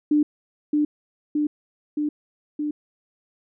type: tone with echo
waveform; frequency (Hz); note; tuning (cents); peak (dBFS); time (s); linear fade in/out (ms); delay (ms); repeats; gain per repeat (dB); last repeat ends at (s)
sine; 298; D4; +25; -15; 0.11-0.23; 5; 620; 4; -2; 2.71
effects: none